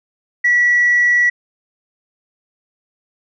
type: tone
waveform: sine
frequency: 1942 Hz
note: B6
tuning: 30 cents flat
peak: -9 dBFS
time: 0.44-1.3 s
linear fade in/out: 10 ms
effects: tanh soft clip ceiling -6 dBFS